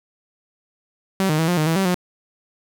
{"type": "tone with pitch steps", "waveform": "sawtooth", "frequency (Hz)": [191.9, 154.1, 162.1, 177.2, 154.1, 163.2, 192.9, 179.4], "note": ["G3", "D#3", "E3", "F3", "D#3", "E3", "G3", "F3"], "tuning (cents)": [-37, -16, -29, 25, -16, -17, -28, 47], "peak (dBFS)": -13, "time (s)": [1.2, 1.944], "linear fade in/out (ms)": 0, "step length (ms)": 93, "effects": ["8-bit"]}